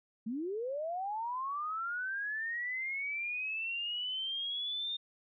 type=linear sweep; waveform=sine; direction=up; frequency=207.7 to 3655 Hz; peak=-34 dBFS; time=0.26-4.97 s; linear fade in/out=10 ms; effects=none